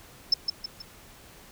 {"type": "tone with echo", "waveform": "sine", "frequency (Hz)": 5274, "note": "E8", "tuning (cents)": 0, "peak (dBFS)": -15, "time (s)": [0.32, 0.34], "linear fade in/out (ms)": 5, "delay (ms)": 160, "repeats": 3, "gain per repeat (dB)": -7, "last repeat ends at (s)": 0.82, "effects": ["tanh soft clip ceiling -13 dBFS", "pink hiss -51 dBFS RMS until 1.51 s"]}